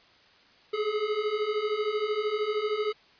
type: beating tone pair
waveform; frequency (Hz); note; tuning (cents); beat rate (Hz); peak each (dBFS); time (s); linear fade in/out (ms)
square; 415.3 / 428.3; G#4 / A4; 0 / -47; 13; -32 / -29; 0.73-2.93; 10
effects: white hiss -58 dBFS RMS until 3.19 s + resampled to 11025 Hz